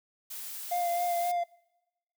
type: noise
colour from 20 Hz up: blue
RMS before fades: -40 dBFS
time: 0.3-1.32 s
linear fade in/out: 10 ms
type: tone with vibrato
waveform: triangle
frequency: 698.5 Hz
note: F5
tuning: in tune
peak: -25 dBFS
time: 0.71-1.44 s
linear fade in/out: 10 ms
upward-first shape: sine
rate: 3.8 Hz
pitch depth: 22 cents each way
effects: noise-tail reverb RT60 1.0 s tail -24 dB re dry